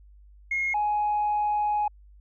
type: tone pair in turn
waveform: sine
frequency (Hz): 2152 / 836.4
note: C7 / G#5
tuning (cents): +48 / +12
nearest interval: octave + major third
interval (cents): 1636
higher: first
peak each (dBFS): -23 / -21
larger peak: second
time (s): 0.51-0.74 / 0.74-1.88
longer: second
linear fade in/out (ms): 5
effects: tanh soft clip ceiling -19 dBFS + added 50 Hz sine -49 dBFS peak until 2.2 s